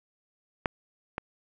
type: clicks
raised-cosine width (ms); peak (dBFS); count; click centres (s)
0.5; -10 / -16; 2; 0.658 / 1.181
effects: none

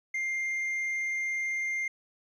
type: tone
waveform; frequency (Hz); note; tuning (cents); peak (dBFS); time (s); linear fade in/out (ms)
triangle; 2106; C7; +11; -27; 0.14-1.88; 5
effects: resampled to 22050 Hz

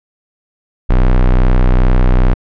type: tone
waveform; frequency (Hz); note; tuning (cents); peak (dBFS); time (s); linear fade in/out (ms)
square; 31.22; B0; +20; -7; 0.89-2.34; 10
effects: low-pass 2000 Hz 12 dB/octave

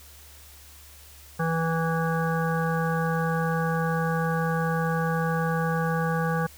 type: harmonic tone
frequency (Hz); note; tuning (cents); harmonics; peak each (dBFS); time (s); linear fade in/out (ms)
163.9; E3; -10; 1 / 3 / 5 / 7 / 9 / 10; -25 / -30 / -32 / -33 / -35 / -35; 1.39-6.47; 10
effects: added 72 Hz sine -50 dBFS peak until 6.57 s + white hiss -50 dBFS RMS until 6.57 s

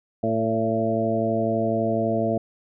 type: harmonic tone with a mistuned harmonic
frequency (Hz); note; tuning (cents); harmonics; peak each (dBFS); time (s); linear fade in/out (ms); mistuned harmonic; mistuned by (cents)
112; A2; +31; 1 / 2 / 3 / 4 / 5 / 6; -30 / -26 / -29 / -29 / -28 / -25; 0.23-2.38; 5; 5; +25
effects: none

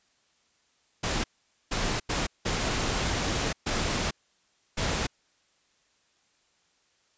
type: noise bursts at uneven times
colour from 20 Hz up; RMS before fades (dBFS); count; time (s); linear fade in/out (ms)
pink; -28; 6; 1.03-1.24 / 1.71-2 / 2.09-2.27 / 2.45-3.53 / 3.66-4.11 / 4.77-5.07; 10
effects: white hiss -68 dBFS RMS until 7.17 s + resampled to 16000 Hz

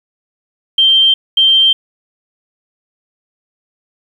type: tone pair in turn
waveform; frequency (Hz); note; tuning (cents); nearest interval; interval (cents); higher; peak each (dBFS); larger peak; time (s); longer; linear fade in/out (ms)
sine; 3146 / 3146; G7 / G7; +6 / +6; unison; 0; neither; -6; neither; 0.78-1.14 / 1.37-1.73; neither; 5
effects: 7-bit

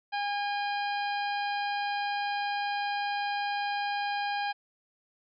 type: harmonic tone with a mistuned harmonic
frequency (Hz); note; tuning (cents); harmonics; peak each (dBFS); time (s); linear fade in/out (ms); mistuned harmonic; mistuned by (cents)
815; G#5; -33; 1 / 2 / 3 / 4 / 5 / 6; -30 / -36 / -40 / -42 / -44 / -46; 0.12-4.53; 20; 4; -47
effects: none

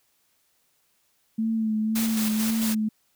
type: tone with vibrato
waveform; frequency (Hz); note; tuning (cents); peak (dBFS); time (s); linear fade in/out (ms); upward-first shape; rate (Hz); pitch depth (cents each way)
sine; 220; A3; 0; -22; 1.38-2.89; 10; sine; 1.9; 34
type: noise with tremolo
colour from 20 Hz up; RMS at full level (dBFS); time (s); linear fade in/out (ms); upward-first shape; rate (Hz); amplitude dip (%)
white; -30; 1.95-2.75; 10; square; 4.5; 40
effects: white hiss -68 dBFS RMS until 3.15 s

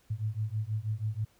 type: beating tone pair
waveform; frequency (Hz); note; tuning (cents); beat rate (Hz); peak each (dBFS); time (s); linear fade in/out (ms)
sine; 105.1 / 111.3; G#2 / A2; +21 / +20; 6.2; -33 / -33; 0.1-1.25; 10
effects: pink hiss -66 dBFS RMS until 1.39 s

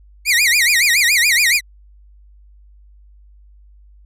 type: tone with vibrato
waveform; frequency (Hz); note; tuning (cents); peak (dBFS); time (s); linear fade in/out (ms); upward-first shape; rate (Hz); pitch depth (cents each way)
sawtooth; 2135; C7; +34; -8; 0.25-1.61; 50; sine; 7.1; 250
effects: added 50 Hz sine -43 dBFS peak until 4.05 s + resampled to 32000 Hz

